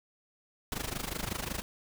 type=noise with amplitude modulation; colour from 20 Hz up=pink; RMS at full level=-33 dBFS; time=0.72-1.62 s; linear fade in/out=0 ms; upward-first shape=sine; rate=25.5 Hz; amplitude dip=85%; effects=none